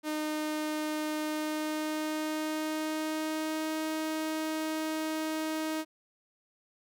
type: tone with pitch glide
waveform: sawtooth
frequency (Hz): 306.6 to 314.1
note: D#4 to D#4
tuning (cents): -25 to +16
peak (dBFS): -27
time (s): 0.03-5.85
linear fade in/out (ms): 50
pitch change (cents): +41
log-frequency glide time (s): 1.21-3.78
effects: none